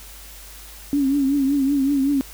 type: tone with vibrato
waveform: sine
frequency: 277.2 Hz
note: C#4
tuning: in tune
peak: -16 dBFS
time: 0.93-2.21 s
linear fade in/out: 0 ms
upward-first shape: triangle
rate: 5.3 Hz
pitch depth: 92 cents each way
effects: added 50 Hz sine -42 dBFS peak until 2.33 s + white hiss -42 dBFS RMS until 2.33 s